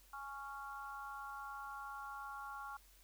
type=harmonic tone; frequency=277.2 Hz; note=C#4; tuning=in tune; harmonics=3 / 4 / 5; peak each=-50 / -49 / -49 dBFS; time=0.13-2.77 s; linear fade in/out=5 ms; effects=added 46 Hz sine -65 dBFS peak until 3.03 s + white hiss -67 dBFS RMS until 3.03 s